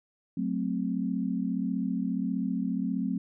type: chord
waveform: sine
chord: F# diminished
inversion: none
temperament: equal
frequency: 185 / 220 / 261.6 Hz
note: F#3 / A3 / C4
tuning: 0 / 0 / 0 cents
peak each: -31 / -32 / -31 dBFS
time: 0.37-3.18 s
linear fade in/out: 5 ms
effects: none